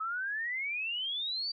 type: exponential sweep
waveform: sine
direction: up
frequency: 1273 to 4699 Hz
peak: -32 dBFS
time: 0-1.52 s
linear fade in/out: 10 ms
effects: none